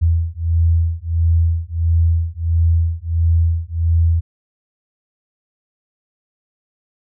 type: beating tone pair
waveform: sine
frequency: 82.41 / 83.91 Hz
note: E2 / E2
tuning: 0 / +31 cents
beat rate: 1.5 Hz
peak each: -16 dBFS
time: 0.01-4.21 s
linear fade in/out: 20 ms
effects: none